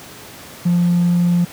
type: tone with hard clipping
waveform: sine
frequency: 174.61 Hz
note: F3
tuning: in tune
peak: -12 dBFS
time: 0.65-1.45 s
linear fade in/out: 10 ms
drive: 1 dB
effects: pink hiss -37 dBFS RMS until 1.52 s + high-pass 100 Hz 12 dB/octave